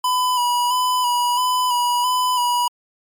square tone with vibrato, 987 Hz, B5, 1 cent flat, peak -17 dBFS, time 0.04-2.68 s, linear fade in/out 5 ms, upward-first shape square, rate 1.5 Hz, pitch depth 28 cents each way, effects MP3 96 kbps

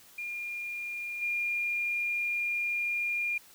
sine tone with level steps, 2411 Hz, D7, 45 cents sharp, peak -34 / -28 dBFS, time 0.18-3.38 s, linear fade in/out 5 ms, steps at 1.21 s, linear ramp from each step 20 ms, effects white hiss -56 dBFS RMS until 3.54 s

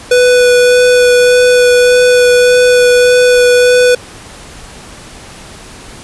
square tone with vibrato, 493.9 Hz, B4, in tune, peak -5 dBFS, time 0.11-3.95 s, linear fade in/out 5 ms, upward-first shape sine, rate 1.7 Hz, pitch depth 8 cents each way, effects pink hiss -32 dBFS RMS until 6.03 s + resampled to 24000 Hz

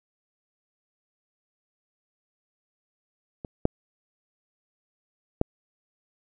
clicks, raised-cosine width 2 ms, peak -22 / -6 / -7 dBFS, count 3, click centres 3.448 / 3.654 / 5.414 s, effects none

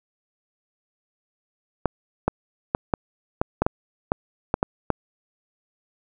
clicks, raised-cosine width 1 ms, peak -5 dBFS, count 11, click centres 1.857 / 2.28 / 2.749 / 2.938 / 3.415 / 3.62 / 3.665 / 4.119 / 4.541 / 4.629 / 4.903 s, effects none

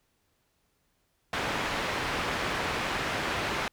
white low-pass noise, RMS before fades -31 dBFS, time 1.33-3.68 s, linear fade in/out 2 ms, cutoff 2100 Hz, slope 12 dB/octave, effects pink hiss -73 dBFS RMS until 3.72 s

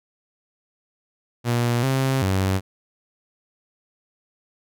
sawtooth tone with pitch steps, 119.6 / 133.3 / 95.4 Hz, A#2 / C3 / G2, +45 / +33 / -47 cents, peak -15 dBFS, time 1.44-2.61 s, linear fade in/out 50 ms, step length 390 ms, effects none

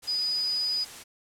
sine tone in noise, 4956 Hz, D#8, 8 cents flat, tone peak -25 dBFS, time 0.07-0.85 s, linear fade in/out 20 ms, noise white, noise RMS -43 dBFS, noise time 0.02-1.04 s, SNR +15 dB, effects low-pass 10000 Hz 12 dB/octave

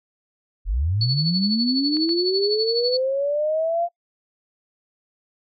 sine linear sweep, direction up, 38.25 to 698.5 Hz, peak -19 dBFS, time 0.65-3.89 s, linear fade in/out 50 ms
sine tone with tremolo, 4435 Hz, C#8, in tune, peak -19 dBFS, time 1.01-2.97 s, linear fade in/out 2 ms, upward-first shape sine, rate 12 Hz, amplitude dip 70%
clicks, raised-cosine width 0.3 ms, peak -25 dBFS, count 2, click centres 1.969 / 2.092 s
effects noise-tail reverb RT60 0.1 s tail -21 dB re dry

